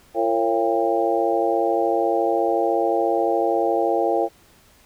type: harmonic tone with a mistuned harmonic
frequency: 114 Hz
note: A#2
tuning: 38 cents flat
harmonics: 3 / 4 / 5 / 6 / 7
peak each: -24 / -24 / -24 / -24 / -24 dBFS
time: 0.14-4.29 s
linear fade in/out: 50 ms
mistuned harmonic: 5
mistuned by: -70 cents
effects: pink hiss -54 dBFS RMS until 4.85 s